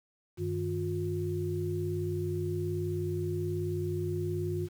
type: tone cluster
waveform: sine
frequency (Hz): 96.9 / 155.7 / 356.2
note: G2 / D#3 / F4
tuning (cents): -20 / +2 / +34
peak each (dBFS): -34 / -36 / -33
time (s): 0.37-4.69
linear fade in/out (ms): 50
effects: 9-bit